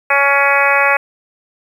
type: harmonic tone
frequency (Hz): 280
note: C#4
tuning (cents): +18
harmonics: 2 / 3 / 4 / 5 / 6 / 7 / 8 / 9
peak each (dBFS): -18 / -18 / -18 / -18 / -18 / -18 / -18 / -18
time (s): 0.1-0.97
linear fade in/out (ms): 5
effects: 7-bit